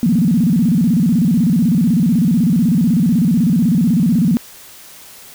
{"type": "tone with vibrato", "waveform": "sine", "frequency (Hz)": 201.6, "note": "G3", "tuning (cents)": 49, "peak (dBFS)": -10, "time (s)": [0.03, 4.37], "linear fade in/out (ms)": 0, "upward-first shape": "square", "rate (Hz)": 16, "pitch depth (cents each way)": 280, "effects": ["white hiss -39 dBFS RMS until 5.34 s"]}